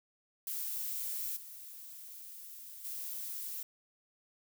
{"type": "noise with level steps", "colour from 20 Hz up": "violet", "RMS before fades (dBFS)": [-38, -49, -41], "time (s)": [0.47, 3.63], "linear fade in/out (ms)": 2, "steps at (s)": [1.36, 2.84], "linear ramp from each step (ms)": 10, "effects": []}